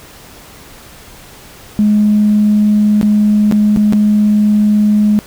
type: tone with dropouts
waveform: sine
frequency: 209.9 Hz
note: G#3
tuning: 19 cents sharp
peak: -6 dBFS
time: 1.79-5.19 s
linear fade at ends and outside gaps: 0 ms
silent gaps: 3.013-3.029 / 3.513-3.523 / 3.762-3.772 / 3.925-3.933 s
effects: tanh soft clip ceiling -2 dBFS + pink hiss -37 dBFS RMS until 5.26 s